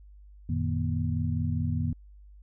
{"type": "tone cluster", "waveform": "sine", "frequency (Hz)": [89.4, 114.4, 154, 238.9], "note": ["F2", "A#2", "D#3", "A#3"], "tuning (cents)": [41, -32, -17, 43], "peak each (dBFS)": [-29, -33, -31, -33], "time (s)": [0.49, 1.93], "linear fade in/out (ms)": 5, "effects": ["added 50 Hz sine -48 dBFS peak until 2.42 s"]}